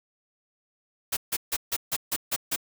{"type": "noise bursts", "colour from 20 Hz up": "white", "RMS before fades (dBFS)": -27, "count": 8, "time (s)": [1.12, 2.562], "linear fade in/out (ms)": 10, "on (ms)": 49, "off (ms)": 150, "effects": []}